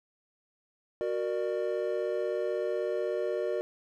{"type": "chord", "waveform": "triangle", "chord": "Gb augmented", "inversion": "none", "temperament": "equal with one note detuned", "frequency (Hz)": [370, 466.2, 596.6], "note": ["Gb4", "Bb4", "D5"], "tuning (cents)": [0, 0, 27], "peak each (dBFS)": -31, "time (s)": [1.01, 3.61], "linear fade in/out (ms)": 0, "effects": []}